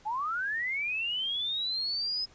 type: linear sweep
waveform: sine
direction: up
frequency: 816 to 5120 Hz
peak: -29 dBFS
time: 0.05-2.26 s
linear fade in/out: 20 ms
effects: pink hiss -59 dBFS RMS until 2.34 s + resampled to 16000 Hz